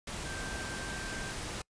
sine tone in noise, 1568 Hz, G6, in tune, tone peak -42 dBFS, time 0.25-1.32 s, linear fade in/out 5 ms, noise pink, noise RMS -39 dBFS, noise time 0.07-1.62 s, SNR -6 dB, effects noise-tail reverb RT60 0.1 s tail -25 dB re dry + resampled to 22050 Hz

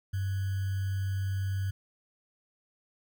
sine tone with sample-and-hold, 96.5 Hz, G2, 27 cents flat, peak -28 dBFS, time 0.13-1.71 s, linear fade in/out 10 ms, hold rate 1575 Hz, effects none

